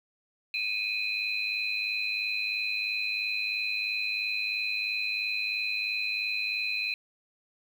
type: tone cluster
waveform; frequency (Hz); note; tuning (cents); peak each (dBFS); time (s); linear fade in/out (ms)
sine; 2455 / 2558 / 4060; D#7 / D#7 / B7; -24 / +47 / +47; -31 / -33 / -34; 0.54-6.94; 2
effects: 9-bit